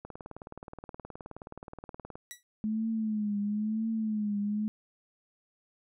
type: click train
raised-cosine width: 1 ms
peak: -28 dBFS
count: 41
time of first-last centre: 0.05-2.155 s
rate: 19 Hz
type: tone with exponential decay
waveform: 10% pulse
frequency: 1947 Hz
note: B6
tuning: 25 cents flat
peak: -29 dBFS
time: 2.31-2.43 s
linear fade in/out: 0 ms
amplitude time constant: 26 ms
type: tone with vibrato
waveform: sine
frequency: 213.9 Hz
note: A3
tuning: 49 cents flat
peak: -28 dBFS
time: 2.64-4.68 s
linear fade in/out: 0 ms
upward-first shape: triangle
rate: 1 Hz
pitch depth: 93 cents each way
effects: none